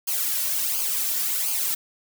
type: noise with flanger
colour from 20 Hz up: blue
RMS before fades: -25 dBFS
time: 0.07-1.75 s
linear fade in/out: 10 ms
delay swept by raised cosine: 0.53 to 2.43 ms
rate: 1.4 Hz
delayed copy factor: -0.75
effects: none